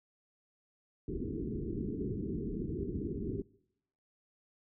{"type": "low-pass noise", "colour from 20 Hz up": "white", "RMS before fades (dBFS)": -37, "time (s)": [1.08, 3.42], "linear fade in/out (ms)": 5, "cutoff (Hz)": 420, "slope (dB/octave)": 96, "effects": ["noise-tail reverb RT60 0.8 s tail -24 dB re dry"]}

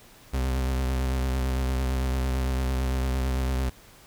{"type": "tone with vibrato", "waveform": "40% pulse", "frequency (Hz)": 64.8, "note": "C2", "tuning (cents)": -16, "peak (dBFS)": -23, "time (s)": [0.33, 3.7], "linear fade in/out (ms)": 10, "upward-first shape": "sine", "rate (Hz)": 8.9, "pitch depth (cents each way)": 39, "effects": ["pink hiss -52 dBFS RMS until 4.06 s"]}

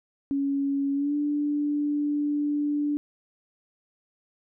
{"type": "tone with pitch glide", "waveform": "sine", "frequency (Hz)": [278.4, 292.9], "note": ["C#4", "D4"], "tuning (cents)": [8, -5], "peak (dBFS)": -23, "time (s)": [0.31, 2.97], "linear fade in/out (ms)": 0, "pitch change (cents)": 87, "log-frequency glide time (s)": [0.94, 1.15], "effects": []}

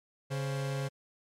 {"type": "tone pair together", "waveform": "45% pulse", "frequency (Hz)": [139, 524.8], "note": ["C#3", "C5"], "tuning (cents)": [5, 5], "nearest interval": "octave + major seventh", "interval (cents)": 2300, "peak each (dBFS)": [-32, -40], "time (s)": [0.3, 0.89], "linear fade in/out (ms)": 20, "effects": ["low-pass 11000 Hz 12 dB/octave", "MP3 96 kbps"]}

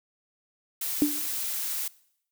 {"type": "noise", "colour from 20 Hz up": "blue", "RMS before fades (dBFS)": -31, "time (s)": [0.81, 1.88], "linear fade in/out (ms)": 5}
{"type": "tone with exponential decay", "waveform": "sine", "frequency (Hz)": 294.6, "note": "D4", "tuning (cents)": 6, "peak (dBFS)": -15, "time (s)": [1.02, 1.21], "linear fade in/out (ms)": 1, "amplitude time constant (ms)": 40}
{"effects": ["noise-tail reverb RT60 0.7 s tail -21 dB re dry"]}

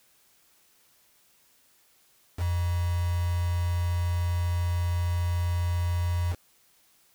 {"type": "tone with quantisation", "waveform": "sine", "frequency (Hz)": 87.31, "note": "F2", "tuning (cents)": 0, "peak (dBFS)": -24, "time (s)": [2.37, 6.36], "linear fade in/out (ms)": 50, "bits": 6, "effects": ["white hiss -63 dBFS RMS until 7.14 s"]}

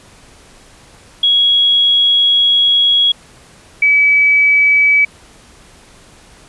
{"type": "tone pair in turn", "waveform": "sine", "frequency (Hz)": [3323, 2289], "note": ["G#7", "D7"], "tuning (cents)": [0, -45], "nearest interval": "tritone", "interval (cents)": 645, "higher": "first", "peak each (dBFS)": [-8, -7], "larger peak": "second", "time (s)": [[1.23, 3.12], [3.82, 5.05]], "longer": "first", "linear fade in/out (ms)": 5, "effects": ["pink hiss -43 dBFS RMS until 6.48 s", "resampled to 24000 Hz"]}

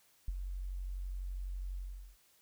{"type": "tone with ADSR envelope", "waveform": "sine", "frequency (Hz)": 46, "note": "F#1", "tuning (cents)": -9, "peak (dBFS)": -30, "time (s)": [0.28, 2.17], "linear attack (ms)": 4, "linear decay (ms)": 31, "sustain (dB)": -7, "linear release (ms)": 420, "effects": ["white hiss -68 dBFS RMS until 2.41 s"]}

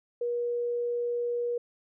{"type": "tone", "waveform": "sine", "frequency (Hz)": 479.3, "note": "A#4", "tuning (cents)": 48, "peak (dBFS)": -27, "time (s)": [0.21, 1.58], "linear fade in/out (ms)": 5, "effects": []}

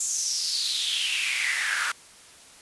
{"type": "noise with high-pass filter sweep", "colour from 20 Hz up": "pink", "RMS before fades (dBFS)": -27, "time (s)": [0, 1.92], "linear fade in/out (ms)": 5, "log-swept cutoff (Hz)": [7200, 1400], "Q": 6, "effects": ["white hiss -50 dBFS RMS until 2.61 s", "resampled to 24000 Hz"]}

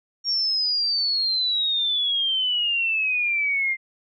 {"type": "exponential sweep", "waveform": "sine", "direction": "down", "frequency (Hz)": [5588, 2093], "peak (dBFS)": -20, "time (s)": [0.24, 3.77], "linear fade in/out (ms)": 50, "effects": []}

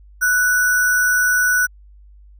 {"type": "tone with sample-and-hold", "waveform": "sine", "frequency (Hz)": 1480, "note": "F#6", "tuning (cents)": 0, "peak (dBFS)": -13, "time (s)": [0.21, 1.67], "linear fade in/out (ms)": 20, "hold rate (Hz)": 7350, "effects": ["added 50 Hz sine -42 dBFS peak until 2.39 s"]}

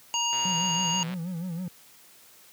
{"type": "harmonic tone", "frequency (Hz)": 944, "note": "A#5", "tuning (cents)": 22, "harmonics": [1, 3, 5, 7], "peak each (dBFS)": [-30, -28, -39, -29], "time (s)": [0.14, 1.03], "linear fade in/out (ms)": 0}
{"type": "click train", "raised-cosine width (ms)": 0.3, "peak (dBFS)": -24, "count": 103, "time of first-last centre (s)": [0.33, 1.14], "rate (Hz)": 126}
{"type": "tone with vibrato", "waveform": "triangle", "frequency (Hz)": 174.61, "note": "F3", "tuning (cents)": 0, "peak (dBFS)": -28, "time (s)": [0.45, 1.68], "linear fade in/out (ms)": 2, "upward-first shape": "sine", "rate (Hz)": 6.2, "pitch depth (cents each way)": 120}
{"effects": ["white hiss -54 dBFS RMS until 2.52 s", "high-pass 80 Hz 12 dB/octave"]}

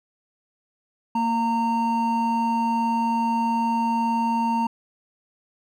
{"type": "tone pair together", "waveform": "triangle", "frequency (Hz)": [230.6, 919.2], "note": ["A#3", "A#5"], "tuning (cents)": [-19, -25], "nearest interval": "2 octaves", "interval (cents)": 2394, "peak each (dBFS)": [-22, -20], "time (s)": [1.15, 4.67], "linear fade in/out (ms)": 5, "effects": []}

